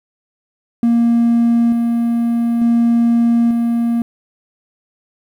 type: tone with tremolo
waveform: triangle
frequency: 234.1 Hz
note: A#3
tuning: 8 cents sharp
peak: -7 dBFS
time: 0.83-4.02 s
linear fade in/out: 2 ms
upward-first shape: square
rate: 0.56 Hz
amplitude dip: 35%
effects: tanh soft clip ceiling -4 dBFS + 8-bit